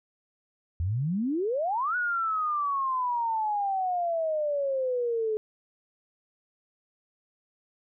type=exponential two-way sweep; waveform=sine; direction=up then down; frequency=79.8 to 1479 to 426.1 Hz; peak=-25 dBFS; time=0.8-5.37 s; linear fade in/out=0 ms; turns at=1.96 s; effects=none